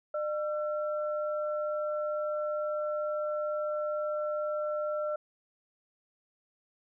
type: tone pair together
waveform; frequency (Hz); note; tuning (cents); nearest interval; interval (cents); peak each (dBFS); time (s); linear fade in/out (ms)
sine; 603 / 1351.1; D5 / E6; +46 / +42; octave + major second; 1396; -30 / -38; 0.14-5.16; 5
effects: none